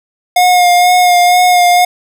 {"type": "tone with vibrato", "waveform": "square", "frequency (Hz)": 716, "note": "F5", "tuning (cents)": 43, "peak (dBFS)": -6, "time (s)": [0.36, 1.85], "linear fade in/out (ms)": 5, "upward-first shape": "sine", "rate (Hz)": 2.1, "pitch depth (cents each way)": 22, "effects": []}